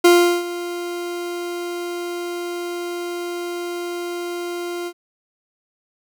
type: tone with ADSR envelope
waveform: 40% pulse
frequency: 349.2 Hz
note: F4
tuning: in tune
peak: -7 dBFS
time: 0.04-4.93 s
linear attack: 9 ms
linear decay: 380 ms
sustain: -17 dB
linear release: 62 ms
effects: none